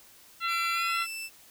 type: harmonic tone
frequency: 677 Hz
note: E5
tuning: 46 cents sharp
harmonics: 2 / 3 / 4 / 5 / 6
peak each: -29 / -36 / -33 / -40 / -38 dBFS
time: 0.4-1.07 s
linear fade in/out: 50 ms
type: tone with pitch glide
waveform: sawtooth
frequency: 2349 to 2652 Hz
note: D7 to E7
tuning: 0 to +10 cents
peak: -32 dBFS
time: 0.47-1.3 s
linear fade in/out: 50 ms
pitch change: +210 cents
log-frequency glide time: 0.72-0.99 s
effects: white hiss -55 dBFS RMS until 1.5 s